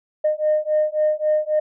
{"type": "beating tone pair", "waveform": "sine", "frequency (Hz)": [610, 613.7], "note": ["D#5", "D#5"], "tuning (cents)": [-34, -24], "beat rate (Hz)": 3.7, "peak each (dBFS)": -19, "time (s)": [0.24, 1.6], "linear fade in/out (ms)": 10, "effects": ["tanh soft clip ceiling -11 dBFS"]}